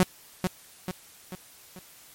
sawtooth tone with echo, 183.8 Hz, F#3, 11 cents flat, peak -13 dBFS, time 0-0.03 s, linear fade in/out 0 ms, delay 440 ms, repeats 4, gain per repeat -6 dB, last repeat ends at 1.79 s, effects white hiss -52 dBFS RMS until 2.14 s + MP3 64 kbps

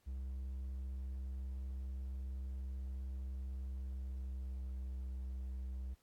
triangle tone with pitch glide, 65.41 to 64.25 Hz, C2 to C2, 0 to -31 cents, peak -38 dBFS, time 0.06-5.95 s, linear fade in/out 20 ms, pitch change -31 cents, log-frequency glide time 3.73-5.02 s, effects pink hiss -75 dBFS RMS until 6.02 s + AAC 64 kbps

